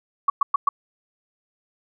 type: tone bursts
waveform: sine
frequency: 1126 Hz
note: C#6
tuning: 27 cents sharp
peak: -14 dBFS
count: 4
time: 0.28-0.69 s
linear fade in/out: 5 ms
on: 20 ms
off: 110 ms
effects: none